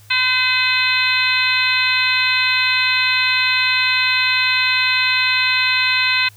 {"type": "harmonic tone", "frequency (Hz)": 510, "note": "C5", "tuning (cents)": -44, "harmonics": [2, 3, 4, 5, 6, 7, 8], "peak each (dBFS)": [-26, -22, -21, -18, -29, -24, -21], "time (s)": [0.1, 6.29], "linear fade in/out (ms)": 10, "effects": ["added 103 Hz sine -44 dBFS peak until 6.36 s", "white hiss -50 dBFS RMS until 6.36 s"]}